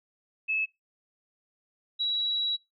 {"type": "tone pair in turn", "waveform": "sine", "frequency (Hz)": [2599, 3894], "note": ["E7", "B7"], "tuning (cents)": [-25, -25], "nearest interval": "perfect fifth", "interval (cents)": 700, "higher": "second", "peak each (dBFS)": -25, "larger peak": "neither", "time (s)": [[0.48, 0.66], [1.99, 2.57]], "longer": "second", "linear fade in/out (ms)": 20, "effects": ["noise-tail reverb RT60 0.2 s tail -22 dB re dry"]}